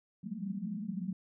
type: band-pass noise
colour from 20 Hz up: pink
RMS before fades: -38 dBFS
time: 0.23-1.13 s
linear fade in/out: 5 ms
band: 180 to 220 Hz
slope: 96 dB/octave
effects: none

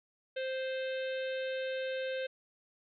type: harmonic tone with a mistuned harmonic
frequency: 523.3 Hz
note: C5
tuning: in tune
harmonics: 1 / 3 / 4 / 5 / 6 / 7 / 8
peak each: -34 / -43 / -51 / -47 / -50 / -50 / -57 dBFS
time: 0.36-2.27 s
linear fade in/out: 10 ms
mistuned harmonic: 6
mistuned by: -16 cents
effects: none

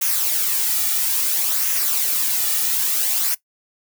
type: noise with flanger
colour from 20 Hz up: blue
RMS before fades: -20 dBFS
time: 0.01-3.35 s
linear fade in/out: 10 ms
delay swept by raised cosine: 0.23 to 1.93 ms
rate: 0.59 Hz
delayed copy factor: -0.5
effects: noise-tail reverb RT60 0.1 s tail -19 dB re dry

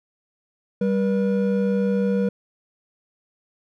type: tone pair together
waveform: triangle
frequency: 196 / 481.8 Hz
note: G3 / B4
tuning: 0 / -43 cents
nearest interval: octave + major third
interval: 1557 cents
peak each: -18 / -21 dBFS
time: 0.81-2.29 s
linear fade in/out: 5 ms
effects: none

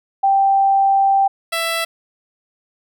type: tone pair in turn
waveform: sine / 10% pulse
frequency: 784 / 663.7 Hz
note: G5 / E5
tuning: 0 / +12 cents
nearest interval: minor third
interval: 288 cents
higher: first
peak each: -11 / -10 dBFS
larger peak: second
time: 0.23-1.28 / 1.52-1.85 s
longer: first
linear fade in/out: 10 ms
effects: none

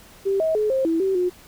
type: tone with pitch steps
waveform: sine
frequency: 391.6 / 639 / 425.4 / 530 / 327.9 / 384.4 / 359.6 Hz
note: G4 / D#5 / G#4 / C5 / E4 / G4 / F#4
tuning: -2 / +46 / +42 / +22 / -9 / -34 / -49 cents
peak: -18 dBFS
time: 0.25-1.3 s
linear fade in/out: 20 ms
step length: 150 ms
effects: pink hiss -48 dBFS RMS until 1.47 s

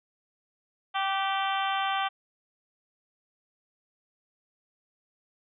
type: harmonic tone with a mistuned harmonic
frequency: 390 Hz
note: G4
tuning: 9 cents flat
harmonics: 2 / 3 / 4 / 5 / 6 / 7 / 8 / 9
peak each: -29 / -31 / -35 / -39 / -40 / -40 / -36 / -41 dBFS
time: 0.94-2.09 s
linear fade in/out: 20 ms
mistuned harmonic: 4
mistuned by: -23 cents
effects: none

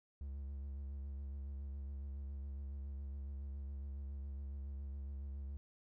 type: tone with vibrato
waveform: triangle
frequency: 69.2 Hz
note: C#2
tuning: 2 cents flat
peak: -40 dBFS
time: 0.21-5.57 s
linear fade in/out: 0 ms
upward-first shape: sine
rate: 7.2 Hz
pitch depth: 41 cents each way
effects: none

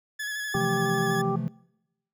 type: tone with vibrato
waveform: 40% pulse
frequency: 1700 Hz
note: G#6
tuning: 40 cents sharp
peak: -29 dBFS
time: 0.19-1.22 s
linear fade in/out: 10 ms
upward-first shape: square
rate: 12 Hz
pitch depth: 24 cents each way
type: harmonic tone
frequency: 392 Hz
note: G4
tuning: in tune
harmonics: 1 / 2 / 3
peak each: -28 / -31 / -33 dBFS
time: 0.54-1.36 s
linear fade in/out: 5 ms
type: chord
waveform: triangle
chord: F major seventh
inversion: second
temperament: just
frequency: 130.96 / 163.7 / 174.61 / 218.3 Hz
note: C3 / E3 / F3 / A3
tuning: +2 / -12 / 0 / -13 cents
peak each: -30 dBFS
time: 0.55-1.48 s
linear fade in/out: 0 ms
effects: noise-tail reverb RT60 0.9 s tail -24 dB re dry

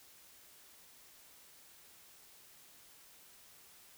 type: silence
effects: white hiss -60 dBFS RMS until 3.97 s

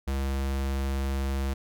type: tone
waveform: square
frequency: 67.8 Hz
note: C#2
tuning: 38 cents flat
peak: -27 dBFS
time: 0.07-1.54 s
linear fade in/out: 10 ms
effects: none

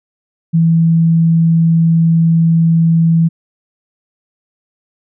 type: tone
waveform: sine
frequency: 164.81 Hz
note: E3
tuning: in tune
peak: -7 dBFS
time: 0.53-3.29 s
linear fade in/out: 20 ms
effects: none

